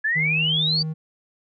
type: exponential sweep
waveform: sine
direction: up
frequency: 1691 to 4699 Hz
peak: -19 dBFS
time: 0.04-0.83 s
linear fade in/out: 10 ms
type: tone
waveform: triangle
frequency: 157.5 Hz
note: D#3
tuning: 21 cents sharp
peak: -23 dBFS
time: 0.15-0.94 s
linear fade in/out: 20 ms
effects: none